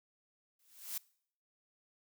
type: noise with exponential growth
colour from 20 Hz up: blue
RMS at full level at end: -36 dBFS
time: 0.59-0.98 s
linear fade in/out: 5 ms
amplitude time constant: 84 ms
effects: noise-tail reverb RT60 0.6 s tail -23 dB re dry